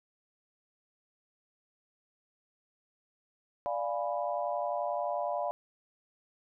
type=chord; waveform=sine; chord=D diminished seventh; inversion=none; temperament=equal; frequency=587.3 / 698.5 / 830.6 / 987.8 Hz; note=D5 / F5 / Ab5 / Cb6; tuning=0 / 0 / 0 / 0 cents; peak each=-34 / -34 / -39 / -38 dBFS; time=3.66-5.51 s; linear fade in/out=0 ms; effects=none